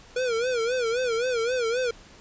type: tone with vibrato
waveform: square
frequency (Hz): 480.8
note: B4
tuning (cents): -46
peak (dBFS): -24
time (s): 0.16-1.91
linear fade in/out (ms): 5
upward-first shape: sine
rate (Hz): 3.8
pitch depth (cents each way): 120
effects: pink hiss -50 dBFS RMS until 2.2 s + resampled to 16000 Hz